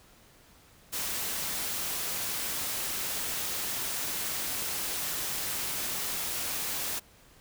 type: noise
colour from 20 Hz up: white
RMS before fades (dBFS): -33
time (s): 0.92-7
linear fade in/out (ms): 20
effects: pink hiss -58 dBFS RMS until 7.4 s